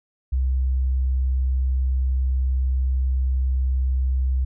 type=tone; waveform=sine; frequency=64.8 Hz; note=C2; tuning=16 cents flat; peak=-18 dBFS; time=0.32-4.45 s; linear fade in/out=10 ms; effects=none